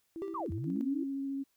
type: tone with tremolo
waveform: sine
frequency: 329.6 Hz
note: E4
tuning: in tune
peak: -38 dBFS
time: 0.16-0.81 s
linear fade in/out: 0 ms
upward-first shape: square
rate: 8.3 Hz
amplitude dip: 50%
type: tone with exponential decay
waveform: triangle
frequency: 392 Hz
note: G4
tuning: in tune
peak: -30 dBFS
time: 0.22-0.57 s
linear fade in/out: 0 ms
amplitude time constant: 76 ms
type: linear two-way sweep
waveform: sine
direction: down then up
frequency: 1266 to 77.6 to 343.8 Hz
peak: -34 dBFS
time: 0.34-1.04 s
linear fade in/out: 10 ms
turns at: 0.51 s
type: tone with vibrato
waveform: sine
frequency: 274.1 Hz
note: C#4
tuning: 19 cents flat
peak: -33 dBFS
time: 0.66-1.44 s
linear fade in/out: 20 ms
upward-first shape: triangle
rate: 14 Hz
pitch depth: 12 cents each way
effects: white hiss -75 dBFS RMS until 1.56 s